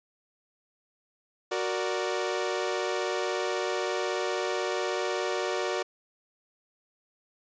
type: chord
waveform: sawtooth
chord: Gb augmented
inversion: none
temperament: equal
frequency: 370 / 466.2 / 587.3 Hz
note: Gb4 / Bb4 / D5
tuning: 0 / 0 / 0 cents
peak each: -27 / -29 / -29 dBFS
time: 1.51-5.83 s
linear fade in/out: 10 ms
effects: resampled to 16000 Hz